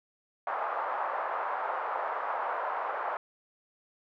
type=band-pass noise; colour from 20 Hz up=white; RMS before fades=-33 dBFS; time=0.47-3.17 s; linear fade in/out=2 ms; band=610 to 1200 Hz; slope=24 dB/octave; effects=none

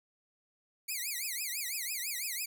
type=tone with vibrato; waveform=5% pulse; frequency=2206 Hz; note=C#7; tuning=9 cents flat; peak=-25 dBFS; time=0.88-2.46 s; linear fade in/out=10 ms; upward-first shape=triangle; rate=6 Hz; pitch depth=290 cents each way; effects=none

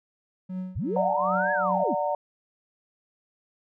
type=tone with tremolo; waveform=triangle; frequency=185 Hz; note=F#3; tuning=in tune; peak=-26 dBFS; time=0.49-1.84 s; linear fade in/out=10 ms; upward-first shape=triangle; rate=2.6 Hz; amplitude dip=100%
type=linear two-way sweep; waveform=sine; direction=up then down; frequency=49 to 1704 to 145.3 Hz; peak=-26 dBFS; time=0.75-1.95 s; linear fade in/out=20 ms; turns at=1.52 s
type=chord; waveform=sine; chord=D augmented; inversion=none; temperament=just; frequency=587.3 / 734.2 / 917.7 Hz; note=D5 / F#5 / A#5; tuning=0 / -14 / -27 cents; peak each=-27 / -29 / -29 dBFS; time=0.96-2.15 s; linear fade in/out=2 ms
effects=none

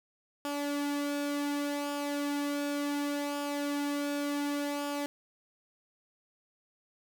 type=tone with flanger; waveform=sawtooth; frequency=287.9 Hz; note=D4; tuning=34 cents flat; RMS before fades=-33 dBFS; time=0.45-5.06 s; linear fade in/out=0 ms; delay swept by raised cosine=0.49 to 2.49 ms; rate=0.68 Hz; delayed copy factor=-0.5; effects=none

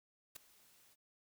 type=noise with ADSR envelope; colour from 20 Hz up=white; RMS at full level=-45 dBFS; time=0.35-0.96 s; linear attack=13 ms; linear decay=4 ms; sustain=-22 dB; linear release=33 ms; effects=none

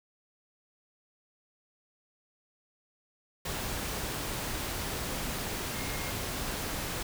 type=tone in noise; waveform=sine; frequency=2136 Hz; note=C7; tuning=35 cents sharp; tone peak=-44 dBFS; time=5.76-6.11 s; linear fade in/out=5 ms; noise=pink; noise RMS=-35 dBFS; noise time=3.45-7.03 s; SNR=-12 dB; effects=none

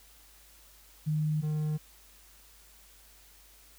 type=tone pair in turn; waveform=sine / triangle; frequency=153.3 / 152.77 Hz; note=D#3 / D#3; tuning=-25 / -31 cents; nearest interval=unison; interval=6 cents; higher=first; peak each=-26 dBFS; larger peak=neither; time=1.06-1.42 / 1.42-1.78 s; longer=neither; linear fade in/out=20 ms; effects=added 50 Hz sine -60 dBFS peak until 3.78 s + white hiss -58 dBFS RMS until 3.78 s

